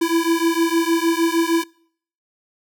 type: beating tone pair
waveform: square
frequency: 329.6 / 336.1 Hz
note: E4 / E4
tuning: 0 / +34 cents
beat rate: 6.5 Hz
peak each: -20 dBFS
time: 0.01-1.64 s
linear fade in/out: 10 ms
effects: noise-tail reverb RT60 0.6 s tail -25 dB re dry